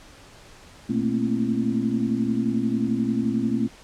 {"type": "tone cluster", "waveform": "sine", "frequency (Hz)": [120.8, 219.9, 231.2, 266.2, 334.4], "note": ["B2", "A3", "A#3", "C4", "E4"], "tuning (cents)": [-38, -1, -14, 30, 25], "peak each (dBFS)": [-33, -25, -26, -26, -32], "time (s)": [0.89, 3.68], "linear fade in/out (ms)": 10, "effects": ["pink hiss -48 dBFS RMS until 3.83 s", "low-pass 8000 Hz 12 dB/octave"]}